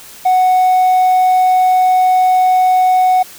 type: tone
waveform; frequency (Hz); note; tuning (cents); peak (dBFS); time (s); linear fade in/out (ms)
triangle; 740; F#5; 0; -5; 0.25-3.23; 10
effects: tanh soft clip ceiling -2 dBFS + white hiss -36 dBFS RMS until 3.38 s